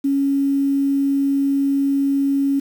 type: tone with quantisation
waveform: sine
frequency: 277.2 Hz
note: C#4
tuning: in tune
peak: -15 dBFS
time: 0.04-2.6 s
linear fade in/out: 10 ms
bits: 7
effects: none